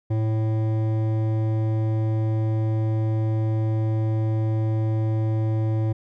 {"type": "tone with hard clipping", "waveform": "sine", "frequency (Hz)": 110, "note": "A2", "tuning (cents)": 0, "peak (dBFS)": -22, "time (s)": [0.1, 5.93], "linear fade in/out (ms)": 10, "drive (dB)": 12, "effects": []}